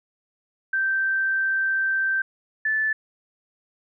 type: tone pair in turn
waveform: sine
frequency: 1561 / 1747.3 Hz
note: G6 / A6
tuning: -8 / -13 cents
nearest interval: major second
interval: 195 cents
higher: second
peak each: -20 dBFS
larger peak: neither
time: 0.73-2.22 / 2.65-2.93 s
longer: first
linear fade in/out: 5 ms
effects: none